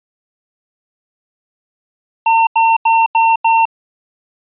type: tone bursts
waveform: square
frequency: 906 Hz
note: A#5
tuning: 50 cents flat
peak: -9 dBFS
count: 5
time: 2.26-3.654 s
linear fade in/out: 5 ms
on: 210 ms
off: 86 ms
effects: resampled to 8000 Hz